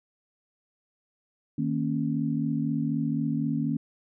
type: tone cluster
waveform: sine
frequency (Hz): 156.5 / 231.2 / 275.2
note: D#3 / A#3 / C#4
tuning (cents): +10 / -14 / -12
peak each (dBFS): -29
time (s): 1.58-3.77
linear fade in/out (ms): 5
effects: none